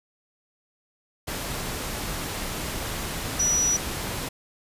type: tone in noise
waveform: sine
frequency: 5870 Hz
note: F#8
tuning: 15 cents flat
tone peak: -20 dBFS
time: 3.39-3.77 s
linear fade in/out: 10 ms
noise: pink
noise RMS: -31 dBFS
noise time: 1.27-4.29 s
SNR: +8 dB
effects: resampled to 32000 Hz